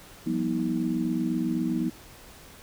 sine tone cluster, 174.8 / 194.7 / 242.7 / 318.5 Hz, F3 / G3 / B3 / D#4, +2 / -12 / -30 / +41 cents, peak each -31 / -34 / -28 / -29 dBFS, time 0.26-1.9 s, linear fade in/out 10 ms, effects pink hiss -49 dBFS RMS until 2.62 s

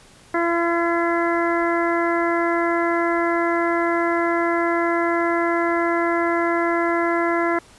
harmonic tone, 339.6 Hz, F4, 48 cents flat, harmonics 1 / 2 / 3 / 4 / 5 / 6, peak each -21 / -24 / -26 / -27 / -28 / -29 dBFS, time 0.34-7.59 s, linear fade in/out 5 ms, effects pink hiss -49 dBFS RMS until 7.78 s + resampled to 24000 Hz

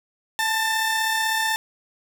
sawtooth tone pair together, 880 / 1796 Hz, A5 / A6, 0 / +35 cents, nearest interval octave, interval 1235 cents, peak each -20 dBFS, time 0.39-1.56 s, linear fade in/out 0 ms, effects none

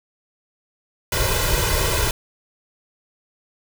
pink noise with comb filter, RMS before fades -20 dBFS, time 1.12-2.11 s, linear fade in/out 2 ms, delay 2 ms, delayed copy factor +0.9, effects none

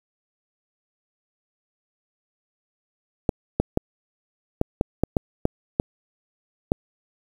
clicks, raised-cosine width 2 ms, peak -5 dBFS, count 10, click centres 3.292 / 3.6 / 3.774 / 4.614 / 4.811 / 5.036 / 5.168 / 5.454 / 5.799 / 6.719 s, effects 7-bit

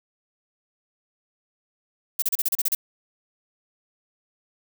violet noise bursts, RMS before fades -22 dBFS, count 9, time 2.19-2.75 s, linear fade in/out 5 ms, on 32 ms, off 34 ms, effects none

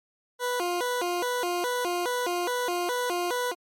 20% pulse tone with vibrato, 416.8 Hz, G#4, 6 cents sharp, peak -21 dBFS, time 0.39-3.55 s, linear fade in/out 50 ms, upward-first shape square, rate 2.4 Hz, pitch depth 290 cents each way, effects MP3 64 kbps

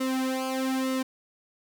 sawtooth tone with flanger, 261.6 Hz, C4, in tune, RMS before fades -28 dBFS, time 0-1.03 s, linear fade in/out 10 ms, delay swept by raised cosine 1.2 to 3.3 ms, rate 1.1 Hz, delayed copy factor -0.9, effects none

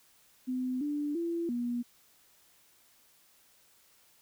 sine tone with pitch steps, 254.5 / 293.2 / 338 / 240.8 Hz, C4 / D4 / E4 / B3, -48 / -3 / +43 / -44 cents, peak -30 dBFS, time 0.47-1.83 s, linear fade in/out 20 ms, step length 340 ms, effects white hiss -64 dBFS RMS until 4.21 s

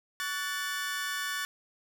sawtooth chord, F# minor, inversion second, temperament equal with one note detuned, 1130.7 / 1480 / 1760 Hz, C#6 / F#6 / A6, +34 / 0 / 0 cents, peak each -35 / -33 / -31 dBFS, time 0.2-1.45 s, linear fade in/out 0 ms, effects none

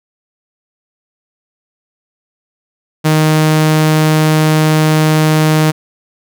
sawtooth tone, 155.56 Hz, D#3, in tune, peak -4 dBFS, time 3.04-5.72 s, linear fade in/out 20 ms, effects none

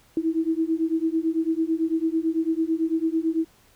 sine beating tone pair, 319.8 / 328.8 Hz, D#4 / E4, +48 / -4 cents, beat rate 9 Hz, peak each -24 dBFS, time 0.17-3.45 s, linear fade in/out 2 ms, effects pink hiss -58 dBFS RMS until 3.75 s

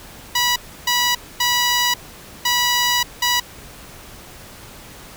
10% pulse tone bursts at uneven times, 976 Hz, B5, 21 cents flat, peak -7 dBFS, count 5, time 0.35-0.56 / 0.87-1.15 / 1.4-1.94 / 2.45-3.03 / 3.22-3.4 s, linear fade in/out 5 ms, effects pink hiss -40 dBFS RMS until 5.16 s

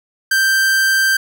45% pulse tone, 1568 Hz, G6, in tune, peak -12 dBFS, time 0.31-1.17 s, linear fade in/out 5 ms, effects none

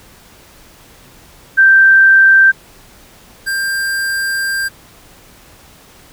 sine / square tone pair in turn, 1567 / 1588 Hz, G6 / G6, -1 / +22 cents, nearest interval unison, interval 23 cents, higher second, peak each -4 / -16 dBFS, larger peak first, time 1.57-2.52 / 3.46-4.69 s, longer second, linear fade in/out 20 ms, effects pink hiss -43 dBFS RMS until 6.12 s

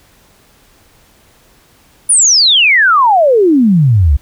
sine exponential sweep, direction down, 10060 to 64.1 Hz, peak -5 dBFS, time 2.09-4.17 s, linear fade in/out 10 ms, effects pink hiss -48 dBFS RMS until 4.21 s

